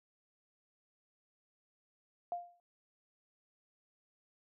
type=tone with exponential decay; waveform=sine; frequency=700 Hz; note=F5; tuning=4 cents sharp; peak=-32 dBFS; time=2.32-2.6 s; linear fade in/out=1 ms; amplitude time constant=59 ms; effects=none